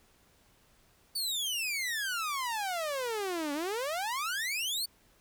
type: exponential two-way sweep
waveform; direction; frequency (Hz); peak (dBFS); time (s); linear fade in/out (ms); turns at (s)
sawtooth; down then up; 4600 to 279.8 to 4600; -28; 1.15-4.86; 10; 3.53
effects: pink hiss -65 dBFS RMS until 5.2 s